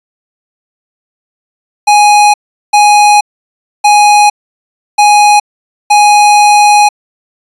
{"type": "tone bursts at uneven times", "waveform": "square", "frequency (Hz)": 830.6, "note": "G#5", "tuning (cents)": 0, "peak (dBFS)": -3, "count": 5, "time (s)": [[1.87, 2.34], [2.73, 3.21], [3.84, 4.3], [4.98, 5.4], [5.9, 6.89]], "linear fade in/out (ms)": 10, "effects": ["resampled to 24000 Hz"]}